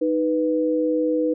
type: tone pair together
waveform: sine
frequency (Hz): 311.1 / 493.8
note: D#4 / B4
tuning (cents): 0 / 0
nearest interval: minor sixth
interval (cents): 800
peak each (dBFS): -21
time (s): 0.01-1.34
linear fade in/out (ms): 10
effects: none